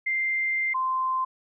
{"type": "tone pair in turn", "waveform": "sine", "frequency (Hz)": [2093, 1039.6], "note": ["C7", "C6"], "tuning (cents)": [0, -11], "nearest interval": "octave", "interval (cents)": 1211, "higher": "first", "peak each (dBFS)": -23, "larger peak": "neither", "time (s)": [[0.06, 0.74], [0.74, 1.25]], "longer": "first", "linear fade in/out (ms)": 10, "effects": []}